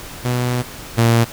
sawtooth tone pair in turn, 123.47 / 116.17 Hz, B2 / A#2, 0 / -6 cents, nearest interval minor second, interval 106 cents, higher first, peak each -13 / -7 dBFS, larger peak second, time 0.24-0.63 / 0.97-1.25 s, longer first, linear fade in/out 20 ms, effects pink hiss -34 dBFS RMS until 1.32 s

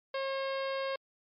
harmonic tone with a mistuned harmonic, 540 Hz, C#5, 45 cents flat, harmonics 1 / 2 / 3 / 4 / 5 / 6 / 7 / 8 / 9, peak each -33 / -39 / -43 / -45 / -47 / -49 / -50 / -51 / -52 dBFS, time 0.14-0.96 s, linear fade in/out 5 ms, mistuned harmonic 6, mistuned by -23 cents, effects MP3 64 kbps

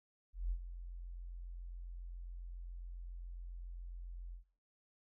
sine tone with ADSR envelope, 43.65 Hz, F1, in tune, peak -32 dBFS, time 0.33-4.44 s, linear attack 180 ms, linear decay 68 ms, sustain -12 dB, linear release 110 ms, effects noise-tail reverb RT60 0.5 s tail -22 dB re dry

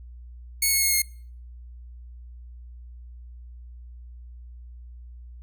5% pulse tone with pitch steps, 2204 / 2184 / 2164 / 2144 Hz, C#7 / C#7 / C#7 / C7, -11 / -26 / -42 / +42 cents, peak -10 dBFS, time 0.62-1.02 s, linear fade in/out 5 ms, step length 100 ms, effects noise-tail reverb RT60 0.5 s tail -24 dB re dry + added 60 Hz sine -40 dBFS peak until 5.42 s

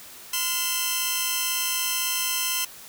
10% pulse tone cluster, 1024 / 1422 / 2649 / 3130 Hz, C6 / F6 / E7 / G7, -38 / +31 / +8 / -3 cents, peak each -23 / -27 / -20 / -19 dBFS, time 0.33-2.65 s, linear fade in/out 5 ms, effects white hiss -44 dBFS RMS until 2.88 s

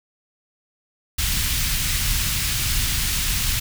pink band-stop noise, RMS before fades -22 dBFS, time 1.18-3.6 s, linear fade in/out 10 ms, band 110 to 2300 Hz, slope 12 dB/octave, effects none

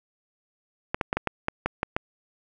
clicks, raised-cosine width 0.5 ms, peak -9 dBFS, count 9, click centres 0.945 / 1.012 / 1.129 / 1.17 / 1.273 / 1.484 / 1.66 / 1.831 / 1.965 s, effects none

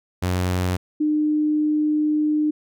sawtooth / sine tone pair in turn, 90.9 / 303 Hz, F#2 / D#4, -30 / -46 cents, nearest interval octave + major sixth, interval 2084 cents, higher second, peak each -16 / -17 dBFS, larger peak first, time 0.22-0.77 / 1-2.51 s, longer second, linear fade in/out 10 ms, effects none

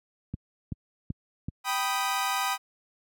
click train, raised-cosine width 5 ms, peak -18 dBFS, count 4, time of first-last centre 0.34-1.485 s, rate 2.62 Hz
sawtooth chord, G augmented, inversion none, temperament equal with one note detuned, 781.3 / 987.8 / 1244.5 Hz, G5 / B5 / D#6, -6 / 0 / 0 cents, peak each -27 dBFS, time 1.64-2.58 s, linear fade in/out 50 ms
effects high-pass 80 Hz 12 dB/octave

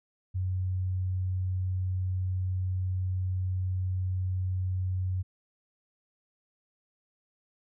sine tone, 92.6 Hz, F#2, 2 cents sharp, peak -27 dBFS, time 0.34-5.23 s, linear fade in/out 20 ms, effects none

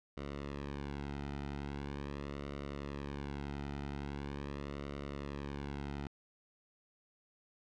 sawtooth tone with flanger, 70.8 Hz, C#2, 37 cents sharp, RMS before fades -42 dBFS, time 0.17-6.07 s, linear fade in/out 0 ms, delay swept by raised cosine 1.2 to 1.8 ms, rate 0.42 Hz, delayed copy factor -0.8, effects low-pass 4000 Hz 12 dB/octave

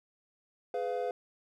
triangle chord, F diminished, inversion first, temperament just, 419.1 / 502.9 / 698.5 Hz, Ab4 / Cb5 / F5, +16 / +31 / 0 cents, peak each -35 / -32 / -34 dBFS, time 0.74-1.11 s, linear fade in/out 2 ms, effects none

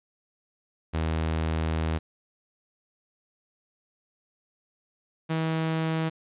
sawtooth tone pair in turn, 80 / 160.83 Hz, D#2 / E3, +49 / -42 cents, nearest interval octave, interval 1209 cents, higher second, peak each -21 dBFS, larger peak neither, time 0.93-1.99 / 5.29-6.1 s, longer first, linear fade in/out 20 ms, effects resampled to 8000 Hz + 10-bit

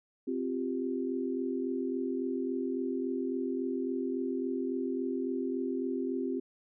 sine chord, C suspended fourth, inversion none, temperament just, 261.6 / 348.8 / 392.4 Hz, C4 / F4 / G4, 0 / -2 / +2 cents, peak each -33 / -36 / -36 dBFS, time 0.27-6.4 s, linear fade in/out 10 ms, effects none

